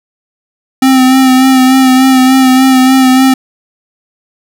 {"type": "tone with vibrato", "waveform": "square", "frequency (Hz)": 260.7, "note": "C4", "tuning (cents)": -6, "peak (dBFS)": -4, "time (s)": [0.82, 3.34], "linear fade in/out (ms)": 5, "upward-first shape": "sine", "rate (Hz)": 3.4, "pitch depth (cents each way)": 27, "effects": []}